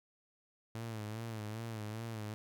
sawtooth tone with vibrato, 110.5 Hz, A2, 8 cents sharp, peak -36 dBFS, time 0.75-2.34 s, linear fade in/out 0 ms, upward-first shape sine, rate 2.5 Hz, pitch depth 79 cents each way, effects 13-bit

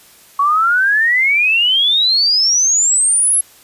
sine exponential sweep, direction up, 1108.7 to 11175 Hz, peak -10 dBFS, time 0.39-3.41 s, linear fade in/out 5 ms, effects white hiss -45 dBFS RMS until 3.63 s + resampled to 32000 Hz

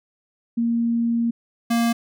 sine / square tone pair in turn, 233.1 / 233.1 Hz, A#3 / A#3, 0 / 0 cents, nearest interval unison, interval 0 cents, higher neither, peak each -18 dBFS, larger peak neither, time 0.57-1.31 / 1.7-1.93 s, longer first, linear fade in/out 10 ms, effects none

